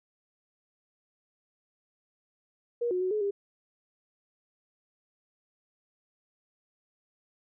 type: tone with pitch steps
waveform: sine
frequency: 476 / 363.8 / 370.7 / 425.1 / 401.4 Hz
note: A#4 / F#4 / F#4 / G#4 / G4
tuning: +36 / -29 / +3 / +40 / +41 cents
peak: -26 dBFS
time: 2.81-3.31 s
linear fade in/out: 10 ms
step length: 100 ms
effects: none